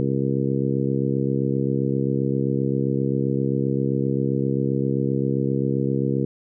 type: harmonic tone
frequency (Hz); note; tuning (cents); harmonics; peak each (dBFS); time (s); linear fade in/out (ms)
67.6; C#2; -43; 2 / 3 / 4 / 5 / 6 / 7; -24 / -26 / -27 / -28 / -29 / -29; 0-6.25; 0
effects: none